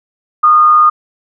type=tone with frequency modulation; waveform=sine; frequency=1226 Hz; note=D#6; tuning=26 cents flat; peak=-4 dBFS; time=0.43-0.9 s; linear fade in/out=10 ms; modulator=126 Hz; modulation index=0.24; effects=none